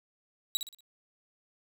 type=tone with echo; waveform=sawtooth; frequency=3876 Hz; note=B7; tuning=33 cents flat; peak=-23 dBFS; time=0.55-0.57 s; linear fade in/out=0 ms; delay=59 ms; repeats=4; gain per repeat=-8 dB; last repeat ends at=0.806 s; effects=none